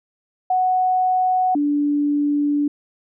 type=tone pair in turn; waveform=sine; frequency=740 / 291 Hz; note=F#5 / D4; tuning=0 / -16 cents; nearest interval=octave + major third; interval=1616 cents; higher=first; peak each=-15 / -16 dBFS; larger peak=first; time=0.5-1.55 / 1.55-2.68 s; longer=second; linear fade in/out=5 ms; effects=none